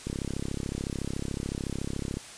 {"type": "click train", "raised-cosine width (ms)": 3, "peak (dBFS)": -19, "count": 72, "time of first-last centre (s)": [0.07, 2.171], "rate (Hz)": 33.8, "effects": ["white hiss -45 dBFS RMS until 2.37 s", "resampled to 22050 Hz"]}